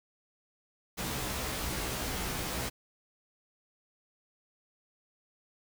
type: noise with comb filter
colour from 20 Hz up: pink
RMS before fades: -35 dBFS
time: 0.97-2.7 s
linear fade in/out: 20 ms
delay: 16 ms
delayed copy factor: +0.95
effects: none